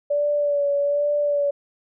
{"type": "tone with vibrato", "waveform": "sine", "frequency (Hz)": 577, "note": "D5", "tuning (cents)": -31, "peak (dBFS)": -18, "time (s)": [0.1, 1.51], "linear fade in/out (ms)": 10, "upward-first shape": "sine", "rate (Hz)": 1.2, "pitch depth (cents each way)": 27, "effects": []}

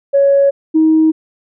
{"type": "tone pair in turn", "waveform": "sine", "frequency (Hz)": [557, 316.4], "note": ["C#5", "D#4"], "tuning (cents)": [8, 29], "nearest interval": "minor seventh", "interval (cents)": 979, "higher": "first", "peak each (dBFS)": -6, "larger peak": "neither", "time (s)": [[0.13, 0.51], [0.74, 1.12]], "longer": "neither", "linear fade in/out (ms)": 20, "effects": ["tanh soft clip ceiling -2 dBFS"]}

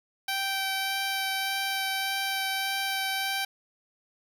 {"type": "tone with vibrato", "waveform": "10% pulse", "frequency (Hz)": 777, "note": "G5", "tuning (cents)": -16, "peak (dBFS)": -19, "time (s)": [0.28, 3.45], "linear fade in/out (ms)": 5, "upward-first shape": "sine", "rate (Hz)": 1.7, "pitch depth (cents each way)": 9, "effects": ["10-bit"]}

